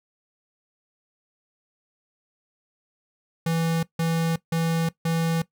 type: tone bursts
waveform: square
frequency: 164.81 Hz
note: E3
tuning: in tune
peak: -22 dBFS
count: 4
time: 3.46-5.42 s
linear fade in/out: 5 ms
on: 370 ms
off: 160 ms
effects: noise-tail reverb RT60 0.1 s tail -18 dB re dry